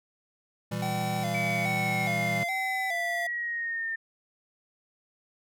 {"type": "chord", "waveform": "square", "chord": "E diminished", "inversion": "second", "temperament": "just", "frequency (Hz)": [118.67, 164.81, 197.78], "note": ["Bb2", "E3", "G3"], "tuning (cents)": [31, 0, 16], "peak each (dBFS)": -35, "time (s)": [0.71, 2.44], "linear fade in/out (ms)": 10}
{"type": "tone with vibrato", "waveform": "square", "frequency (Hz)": 726, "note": "F#5", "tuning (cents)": -33, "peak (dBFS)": -32, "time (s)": [0.82, 3.27], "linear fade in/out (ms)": 5, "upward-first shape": "square", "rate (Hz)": 1.2, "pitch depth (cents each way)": 90}
{"type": "exponential sweep", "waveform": "sine", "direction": "down", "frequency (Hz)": [2302, 1803], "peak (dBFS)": -29, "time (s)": [1.34, 3.96], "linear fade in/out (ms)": 10}
{"effects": []}